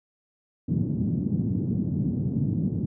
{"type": "band-pass noise", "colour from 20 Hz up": "white", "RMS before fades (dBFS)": -26, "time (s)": [0.68, 2.86], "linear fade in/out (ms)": 10, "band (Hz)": [100, 230], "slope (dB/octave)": 24, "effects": []}